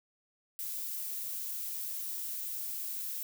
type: noise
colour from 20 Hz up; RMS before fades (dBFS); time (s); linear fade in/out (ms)
violet; -38; 0.59-3.23; 0
effects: none